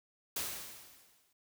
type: noise with exponential decay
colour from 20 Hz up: white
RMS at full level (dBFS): -35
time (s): 0.36-1.33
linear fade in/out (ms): 5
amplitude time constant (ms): 210
effects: none